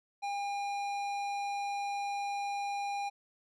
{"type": "tone with tanh clipping", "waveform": "sine", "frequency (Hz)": 806, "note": "G5", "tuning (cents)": 48, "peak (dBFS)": -35, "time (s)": [0.22, 3.1], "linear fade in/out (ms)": 20, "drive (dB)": 15, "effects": []}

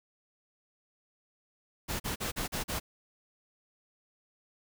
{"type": "noise bursts", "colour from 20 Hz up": "pink", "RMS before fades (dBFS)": -34, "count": 6, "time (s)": [1.88, 2.8], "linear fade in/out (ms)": 20, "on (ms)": 120, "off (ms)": 40, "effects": []}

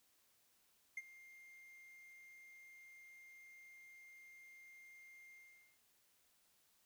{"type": "tone with ADSR envelope", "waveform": "triangle", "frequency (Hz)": 2112, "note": "C7", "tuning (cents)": 16, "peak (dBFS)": -38, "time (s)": [0.97, 5.79], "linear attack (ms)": 4, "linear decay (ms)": 36, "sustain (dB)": -18, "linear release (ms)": 460, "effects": ["white hiss -75 dBFS RMS until 6.85 s"]}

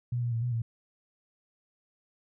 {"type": "tone with pitch steps", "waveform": "sine", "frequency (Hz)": [121.5, 119.8, 114.9, 122.7, 115], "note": ["B2", "A#2", "A#2", "B2", "A#2"], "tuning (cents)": [-28, 48, -25, -11, -23], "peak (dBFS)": -27, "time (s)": [0.12, 0.62], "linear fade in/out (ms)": 5, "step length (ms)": 100, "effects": []}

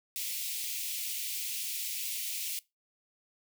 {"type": "high-pass noise", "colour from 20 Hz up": "white", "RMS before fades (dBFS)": -36, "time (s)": [0.16, 2.59], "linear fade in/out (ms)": 0, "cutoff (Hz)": 2200, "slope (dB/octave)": 48, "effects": ["noise-tail reverb RT60 0.2 s tail -21 dB re dry"]}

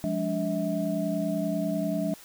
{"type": "tone cluster", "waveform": "sine", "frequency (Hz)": [175.6, 205.8, 288.4, 645], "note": ["F3", "G#3", "D4", "E5"], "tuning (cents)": [10, -16, -31, -38], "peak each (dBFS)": -31, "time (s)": [0.04, 2.14], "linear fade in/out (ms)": 0, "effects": ["white hiss -50 dBFS RMS until 2.24 s"]}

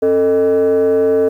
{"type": "tone with frequency modulation", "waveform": "sine", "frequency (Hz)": 444.7, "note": "A4", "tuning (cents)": 18, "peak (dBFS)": -8, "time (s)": [0.02, 1.29], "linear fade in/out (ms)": 10, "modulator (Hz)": 174, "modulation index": 0.61, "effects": ["tanh soft clip ceiling -8 dBFS", "8-bit"]}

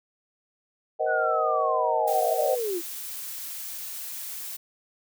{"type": "chord", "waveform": "sine", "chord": "C half-diminished seventh", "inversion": "third", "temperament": "just", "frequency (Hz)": [470.9, 523.3, 627.9, 753.5], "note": ["Bb4", "C5", "Eb5", "Gb5"], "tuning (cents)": [18, 0, 16, 31], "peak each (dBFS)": [-30, -31, -26, -28], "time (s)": [0.99, 2.56], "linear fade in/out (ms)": 20}
{"type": "linear sweep", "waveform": "sine", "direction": "down", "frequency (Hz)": [1500, 320.6], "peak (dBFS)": -26, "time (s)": [1.06, 2.82], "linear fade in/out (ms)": 50}
{"type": "noise", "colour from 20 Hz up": "blue", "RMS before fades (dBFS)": -36, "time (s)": [2.07, 4.57], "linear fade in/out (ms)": 10}
{"effects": []}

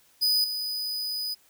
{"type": "tone with level steps", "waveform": "45% pulse", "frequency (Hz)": 4978, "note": "D#8", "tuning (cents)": 0, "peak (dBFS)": [-20, -28], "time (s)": [0.21, 1.35], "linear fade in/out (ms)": 20, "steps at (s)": 0.44, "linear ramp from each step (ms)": 2, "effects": ["white hiss -61 dBFS RMS until 1.49 s"]}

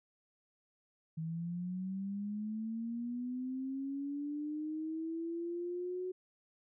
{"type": "linear sweep", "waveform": "sine", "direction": "up", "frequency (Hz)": [158.6, 369.9], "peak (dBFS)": -36, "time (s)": [1.17, 6.12], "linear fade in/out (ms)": 10, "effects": []}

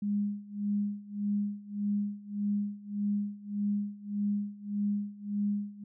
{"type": "tone with tremolo", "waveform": "sine", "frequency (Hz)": 204.7, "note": "G#3", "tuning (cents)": -25, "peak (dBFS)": -26, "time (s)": [0.02, 5.84], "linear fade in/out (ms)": 5, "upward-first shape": "sine", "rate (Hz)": 1.7, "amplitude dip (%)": 90, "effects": []}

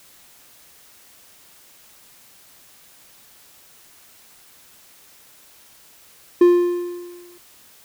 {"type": "tone with exponential decay", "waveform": "triangle", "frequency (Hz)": 351.5, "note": "F4", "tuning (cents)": 11, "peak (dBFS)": -5, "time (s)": [6.41, 7.38], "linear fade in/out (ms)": 5, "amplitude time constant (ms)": 210, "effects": ["white hiss -50 dBFS RMS until 7.84 s"]}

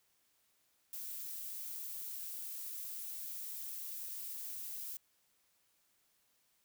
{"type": "noise", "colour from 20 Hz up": "violet", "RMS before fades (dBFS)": -44, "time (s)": [0.93, 4.97], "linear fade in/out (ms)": 2, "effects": ["white hiss -75 dBFS RMS until 6.64 s"]}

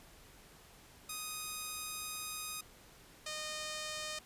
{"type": "tone pair in turn", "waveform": "5% pulse", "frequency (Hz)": [1247, 614.2], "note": ["D#6", "D#5"], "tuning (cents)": [3, -23], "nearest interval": "octave", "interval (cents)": 1226, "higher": "first", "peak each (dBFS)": -28, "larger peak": "neither", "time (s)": [[1.09, 2.61], [3.26, 4.19]], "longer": "first", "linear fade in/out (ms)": 5, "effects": ["pink hiss -59 dBFS RMS until 4.25 s", "resampled to 32000 Hz"]}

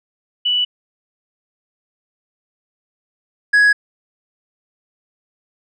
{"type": "tone pair in turn", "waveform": ["sine", "triangle"], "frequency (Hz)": [2960, 1669.4], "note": ["F#7", "G#6"], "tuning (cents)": [0, 9], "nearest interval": "minor seventh", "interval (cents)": 991, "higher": "first", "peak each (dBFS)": [-14, -7], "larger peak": "second", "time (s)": [[0.45, 0.65], [3.53, 3.73]], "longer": "neither", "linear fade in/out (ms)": 10, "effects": ["resampled to 22050 Hz"]}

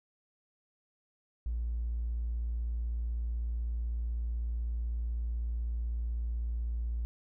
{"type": "tone with tanh clipping", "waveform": "triangle", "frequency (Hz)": 58, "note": "A#1", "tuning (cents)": -8, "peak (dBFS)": -30, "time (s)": [1.46, 7.05], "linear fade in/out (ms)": 0, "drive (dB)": 1, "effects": []}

